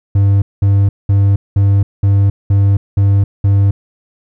triangle tone bursts, 99.4 Hz, G2, 25 cents sharp, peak -5 dBFS, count 8, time 0.15-3.71 s, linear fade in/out 5 ms, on 270 ms, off 200 ms, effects none

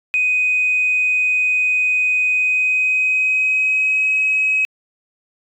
sine tone with pitch glide, 2500 to 2547 Hz, D#7 to D#7, +8 to +40 cents, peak -13 dBFS, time 0.14-4.65 s, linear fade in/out 0 ms, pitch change +32 cents, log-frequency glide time 2.32-4.13 s, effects tanh soft clip ceiling -9 dBFS

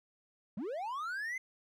triangle linear sweep, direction up, 172.4 to 2093 Hz, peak -34 dBFS, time 0.57-1.38 s, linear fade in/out 5 ms, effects none

